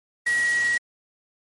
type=tone in noise; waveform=sine; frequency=1913 Hz; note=A#6; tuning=44 cents sharp; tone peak=-19 dBFS; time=0.26-0.78 s; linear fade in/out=10 ms; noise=white; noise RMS=-33 dBFS; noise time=0.26-0.78 s; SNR=+11 dB; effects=MP3 48 kbps